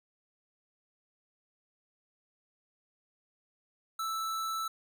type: tone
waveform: square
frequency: 1318.5 Hz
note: E6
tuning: in tune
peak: -33 dBFS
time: 3.99-4.68 s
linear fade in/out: 5 ms
effects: none